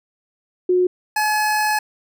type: tone pair in turn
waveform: sine / 25% pulse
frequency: 362.9 / 851.2 Hz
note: F#4 / G#5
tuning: -34 / +42 cents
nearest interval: octave + minor third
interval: 1476 cents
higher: second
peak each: -13 dBFS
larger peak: neither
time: 0.69-0.87 / 1.16-1.79 s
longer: second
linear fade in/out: 5 ms
effects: none